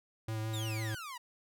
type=tone with vibrato; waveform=square; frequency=110 Hz; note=A2; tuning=in tune; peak=-35 dBFS; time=0.28-0.95 s; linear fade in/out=5 ms; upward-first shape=sine; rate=6 Hz; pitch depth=18 cents each way
type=exponential sweep; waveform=sawtooth; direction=down; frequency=3867 to 932.3 Hz; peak=-38 dBFS; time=0.53-1.18 s; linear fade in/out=10 ms
effects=none